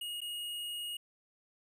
square tone with dropouts, 2874 Hz, F7, 49 cents sharp, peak -38 dBFS, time 0.01-0.97 s, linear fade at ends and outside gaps 5 ms, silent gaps 0.206-0.215 s, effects none

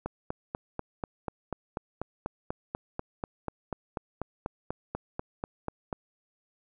click train, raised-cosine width 1 ms, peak -18 dBFS, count 25, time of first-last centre 0.06-5.928 s, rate 4.09 Hz, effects none

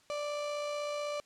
35% pulse tone with amplitude modulation, 587.3 Hz, D5, in tune, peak -31 dBFS, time 0.1-1.2 s, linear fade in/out 0 ms, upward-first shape sine, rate 56 Hz, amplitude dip 25%, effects white hiss -65 dBFS RMS until 1.25 s + low-pass 7000 Hz 12 dB/octave

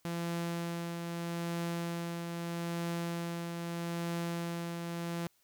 sawtooth tone with tremolo, 170 Hz, F3, 46 cents flat, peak -29 dBFS, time 0.05-5.27 s, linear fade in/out 0 ms, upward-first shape triangle, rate 0.79 Hz, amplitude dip 40%, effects white hiss -71 dBFS RMS until 5.43 s

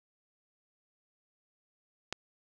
click, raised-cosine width 0.2 ms, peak -16 dBFS, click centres 2.126 s, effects none

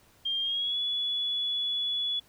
sine tone with pitch glide, 3199 to 3409 Hz, G7 to G#7, +34 to +45 cents, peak -27 dBFS, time 0.25-2.2 s, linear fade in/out 10 ms, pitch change +111 cents, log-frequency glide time 0.41-0.79 s, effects pink hiss -61 dBFS RMS until 2.28 s

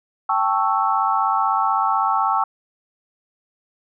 sine chord, A dominant seventh, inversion third, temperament equal, 784 / 880 / 1108.7 / 1318.5 Hz, G5 / A5 / C#6 / E6, 0 / 0 / 0 / 0 cents, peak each -22 dBFS, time 0.29-2.44 s, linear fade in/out 5 ms, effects none

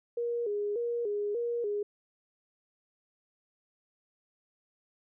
sine tone with vibrato, 442 Hz, A4, 8 cents sharp, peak -29 dBFS, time 0.17-1.83 s, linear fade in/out 5 ms, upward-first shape square, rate 1.7 Hz, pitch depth 120 cents each way, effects none

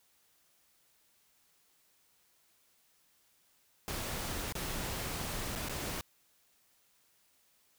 pink noise with dropouts, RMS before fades -38 dBFS, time 3.88-6.01 s, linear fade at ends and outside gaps 0 ms, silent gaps 4.524-4.553 / 5.553-5.559 / 5.686-5.695 s, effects white hiss -70 dBFS RMS until 7.78 s

